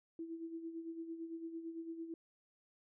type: tone with tremolo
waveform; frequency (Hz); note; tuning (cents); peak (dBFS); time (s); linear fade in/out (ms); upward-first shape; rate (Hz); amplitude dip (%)
sine; 329.6; E4; 0; -40; 0.19-2.14; 2; sine; 8.9; 60
effects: none